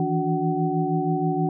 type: tone cluster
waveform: sine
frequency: 159.6 / 165.9 / 289.5 / 367.6 / 754 Hz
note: D#3 / E3 / D4 / F#4 / F#5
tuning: +44 / +11 / -25 / -11 / +32 cents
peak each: -27 dBFS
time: 0-1.49 s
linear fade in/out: 2 ms
effects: none